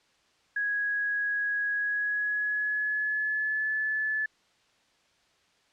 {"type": "tone with pitch glide", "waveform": "sine", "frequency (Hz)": [1661.2, 1731.7], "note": ["G#6", "A6"], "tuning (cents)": [0, -28], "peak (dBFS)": -26, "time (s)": [0.56, 4.26], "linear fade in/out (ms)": 5, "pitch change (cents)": 72, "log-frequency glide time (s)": [1.73, 3.71], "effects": ["white hiss -66 dBFS RMS until 5.72 s", "low-pass 5000 Hz 12 dB/octave"]}